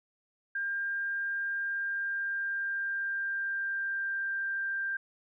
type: tone with pitch glide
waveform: sine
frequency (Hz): 1600 to 1583.5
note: G6 to G6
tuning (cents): +35 to +17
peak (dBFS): -30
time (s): 0.55-4.97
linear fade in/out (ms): 5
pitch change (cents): -18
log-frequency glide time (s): 1.62-4.31
effects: none